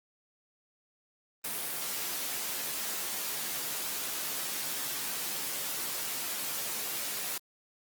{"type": "noise with comb filter", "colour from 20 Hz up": "white", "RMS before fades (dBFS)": -35, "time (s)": [1.44, 7.38], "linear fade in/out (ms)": 5, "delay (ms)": 14, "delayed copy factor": 0.55, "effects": ["high-pass 150 Hz 12 dB/octave", "Opus 32 kbps"]}